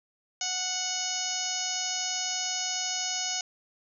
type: harmonic tone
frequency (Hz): 737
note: F#5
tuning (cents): -7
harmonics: 1 / 2 / 3 / 4 / 5 / 6 / 7 / 8 / 9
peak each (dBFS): -39 / -43 / -41 / -37 / -42 / -40 / -35 / -38 / -33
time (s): 0.41-3.41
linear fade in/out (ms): 2
effects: none